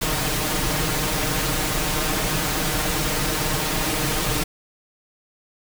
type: noise with comb filter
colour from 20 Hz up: pink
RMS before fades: -23 dBFS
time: 0.01-4.44 s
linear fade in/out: 10 ms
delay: 6.5 ms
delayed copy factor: +0.7
effects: none